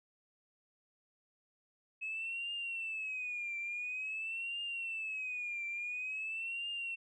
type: tone with vibrato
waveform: sine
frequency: 2574 Hz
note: E7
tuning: 42 cents flat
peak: -36 dBFS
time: 2.01-6.96 s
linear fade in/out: 20 ms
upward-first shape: triangle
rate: 0.48 Hz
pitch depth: 160 cents each way
effects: tanh soft clip ceiling -32 dBFS